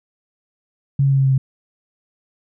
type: tone with pitch steps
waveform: sine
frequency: 138.59 / 137.39 / 136.21 / 135.03 / 133.87 / 132.71 Hz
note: C#3 / C#3 / C#3 / C#3 / C3 / C3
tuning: 0 / -15 / -30 / -45 / +40 / +25 cents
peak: -12 dBFS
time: 0.99-1.38 s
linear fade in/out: 5 ms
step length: 65 ms
effects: none